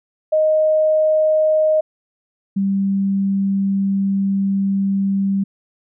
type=tone pair in turn; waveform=sine; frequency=622.3 / 196.01 Hz; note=D#5 / G3; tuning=0 / 0 cents; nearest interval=octave + minor sixth; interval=2000 cents; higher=first; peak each=-12 / -15 dBFS; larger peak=first; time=0.32-1.81 / 2.56-5.44 s; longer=second; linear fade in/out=10 ms; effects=none